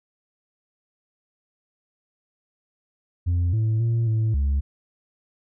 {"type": "tone with pitch steps", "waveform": "sine", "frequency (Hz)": [87.5, 110.4, 115.5, 110.6, 69.7], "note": ["F2", "A2", "A#2", "A2", "C#2"], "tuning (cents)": [4, 6, -16, 9, 10], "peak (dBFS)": -16, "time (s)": [3.26, 4.61], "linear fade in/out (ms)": 20, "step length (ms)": 270, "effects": ["tanh soft clip ceiling -18 dBFS"]}